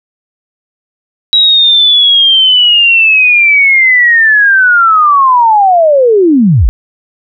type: linear sweep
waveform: sine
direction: down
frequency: 3870 to 35.52 Hz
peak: -3 dBFS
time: 1.33-6.69 s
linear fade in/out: 0 ms
effects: none

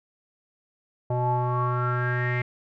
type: tone with low-pass filter sweep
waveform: square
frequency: 123.47 Hz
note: B2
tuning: in tune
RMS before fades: -25 dBFS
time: 1.1-2.42 s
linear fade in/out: 5 ms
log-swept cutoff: 740 to 2100 Hz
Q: 8.8
effects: none

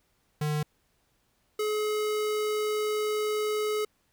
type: tone pair in turn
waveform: square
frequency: 150.6 / 425 Hz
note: D3 / G#4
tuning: +44 / +40 cents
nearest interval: octave + tritone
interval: 1796 cents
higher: second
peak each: -27 dBFS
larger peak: neither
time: 0.41-0.63 / 1.59-3.85 s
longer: second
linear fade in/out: 5 ms
effects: pink hiss -71 dBFS RMS until 4.12 s

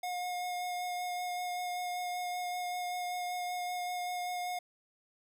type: tone with vibrato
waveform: square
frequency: 718 Hz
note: F5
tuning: 48 cents sharp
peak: -35 dBFS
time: 0.03-4.59 s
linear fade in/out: 5 ms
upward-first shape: sine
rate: 5.2 Hz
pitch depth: 12 cents each way
effects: none

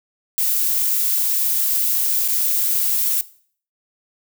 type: noise with dropouts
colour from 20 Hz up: violet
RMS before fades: -19 dBFS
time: 0.38-3.21 s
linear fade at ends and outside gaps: 0 ms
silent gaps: 2.279-2.285 s
effects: noise-tail reverb RT60 0.5 s tail -18 dB re dry

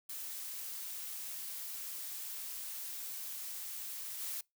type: noise with level steps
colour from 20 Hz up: blue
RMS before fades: -43 / -40 dBFS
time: 0.09-4.41 s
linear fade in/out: 5 ms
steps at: 4.2 s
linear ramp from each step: 2 ms
effects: noise-tail reverb RT60 0.2 s tail -25 dB re dry

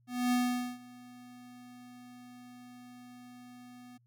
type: tone with ADSR envelope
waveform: square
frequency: 246.9 Hz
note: B3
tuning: in tune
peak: -26 dBFS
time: 0.07-3.98 s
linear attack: 250 ms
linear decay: 460 ms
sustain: -24 dB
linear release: 15 ms
effects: added 120 Hz sine -65 dBFS peak until 4.06 s

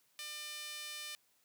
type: tone with high-pass filter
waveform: sawtooth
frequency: 600 Hz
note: D5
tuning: 37 cents sharp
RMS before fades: -45 dBFS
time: 0.19-1.15 s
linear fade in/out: 0 ms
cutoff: 2800 Hz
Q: 1.1
effects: white hiss -73 dBFS RMS until 1.44 s + high-pass 100 Hz 12 dB/octave

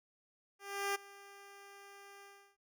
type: tone with ADSR envelope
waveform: 10% pulse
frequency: 399 Hz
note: G4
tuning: 31 cents sharp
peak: -24 dBFS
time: 0.59-2.57 s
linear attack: 360 ms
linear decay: 14 ms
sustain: -21 dB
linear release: 340 ms
effects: none

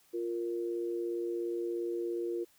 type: tone pair together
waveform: sine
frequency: 349.1 / 466.2 Hz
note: F4 / A#4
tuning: -1 / 0 cents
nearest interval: perfect fourth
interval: 501 cents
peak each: -33 / -38 dBFS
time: 0.13-2.45 s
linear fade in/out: 20 ms
effects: white hiss -66 dBFS RMS until 2.58 s

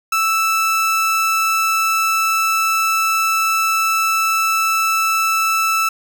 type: tone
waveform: 30% pulse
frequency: 1318.5 Hz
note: E6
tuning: in tune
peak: -12 dBFS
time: 0.12-5.89 s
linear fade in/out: 5 ms
effects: none

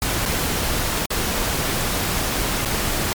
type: noise with dropouts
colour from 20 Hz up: pink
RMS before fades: -22 dBFS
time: 0.02-3.13 s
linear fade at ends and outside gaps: 1 ms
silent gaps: 0.254-0.259 / 1.058-1.104 / 2.65-2.657 s
effects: MP3 96 kbps

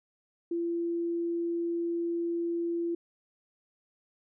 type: tone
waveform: sine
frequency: 340 Hz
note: F4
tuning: 46 cents flat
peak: -28 dBFS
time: 0.51-2.95 s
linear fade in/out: 5 ms
effects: none

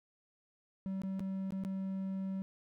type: tone with dropouts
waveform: triangle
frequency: 191.7 Hz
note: G3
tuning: 38 cents flat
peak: -33 dBFS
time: 0.86-2.42 s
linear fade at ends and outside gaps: 0 ms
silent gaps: 1.018-1.035 / 1.195-1.204 / 1.506-1.522 / 1.637-1.649 s
effects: none

